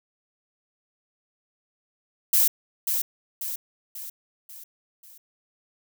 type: noise with echo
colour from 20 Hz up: violet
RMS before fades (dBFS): -19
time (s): 2.33-2.48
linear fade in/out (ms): 5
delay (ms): 540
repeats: 5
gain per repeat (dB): -6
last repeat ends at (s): 5.18
effects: none